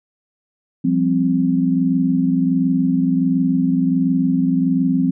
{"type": "chord", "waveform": "sine", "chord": "F suspended second", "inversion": "none", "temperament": "equal", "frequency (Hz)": [174.61, 196, 261.6], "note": ["F3", "G3", "C4"], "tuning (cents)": [0, 0, 0], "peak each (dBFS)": [-19, -22, -16], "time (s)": [0.84, 5.11], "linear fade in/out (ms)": 10, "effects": []}